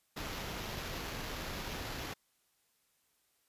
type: noise with sample-and-hold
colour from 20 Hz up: pink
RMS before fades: -41 dBFS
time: 0.16-2.14 s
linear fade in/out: 10 ms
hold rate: 8820 Hz
effects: white hiss -75 dBFS RMS until 3.48 s + resampled to 32000 Hz